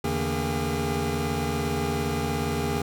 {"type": "tone cluster", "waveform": "25% pulse", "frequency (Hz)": [80.7, 144.1, 230.2, 404.6], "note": ["E2", "D3", "A#3", "G#4"], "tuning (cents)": [-36, -33, -22, -45], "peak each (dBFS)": -27, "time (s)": [0.04, 2.82], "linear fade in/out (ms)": 5, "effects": []}